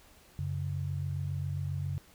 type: tone pair together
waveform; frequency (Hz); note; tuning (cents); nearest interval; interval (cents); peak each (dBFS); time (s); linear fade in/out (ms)
sine; 93.1 / 140.5; F#2 / C#3; +11 / +24; perfect fifth; 713; -34 / -34; 0.39-1.98; 0
effects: pink hiss -59 dBFS RMS until 2.14 s